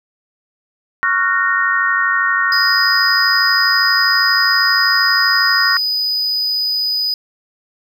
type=chord; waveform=sine; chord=Gb major seventh; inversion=second; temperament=just; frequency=1110 / 1387.5 / 1480 / 1850 Hz; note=Db6 / F6 / Gb6 / Bb6; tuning=+2 / -12 / 0 / -14 cents; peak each=-19 / -20 / -19 / -16 dBFS; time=1.03-5.77 s; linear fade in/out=0 ms
type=tone; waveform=triangle; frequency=4978 Hz; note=D#8; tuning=in tune; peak=-14 dBFS; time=2.52-7.14 s; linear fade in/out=2 ms
effects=none